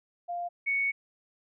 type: tone pair in turn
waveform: sine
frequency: 698.5 / 2222 Hz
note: F5 / C#7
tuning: 0 / +4 cents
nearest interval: octave + minor sixth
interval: 2004 cents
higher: second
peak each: -31 / -25 dBFS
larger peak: second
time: 0.28-0.49 / 0.66-0.92 s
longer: second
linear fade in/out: 20 ms
effects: none